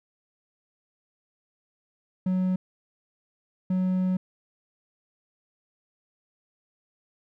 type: tone pair in turn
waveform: triangle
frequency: 185 / 185 Hz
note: F#3 / F#3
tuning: 0 / 0 cents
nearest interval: unison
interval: 0 cents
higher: neither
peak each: -20 dBFS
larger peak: neither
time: 2.26-2.56 / 3.7-4.17 s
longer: second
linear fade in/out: 5 ms
effects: none